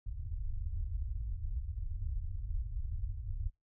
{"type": "low-pass noise", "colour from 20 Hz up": "pink", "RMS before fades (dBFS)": -37, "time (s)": [0.06, 3.5], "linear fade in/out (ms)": 10, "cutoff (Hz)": 100, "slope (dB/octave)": 48, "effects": ["noise-tail reverb RT60 0.2 s tail -25 dB re dry"]}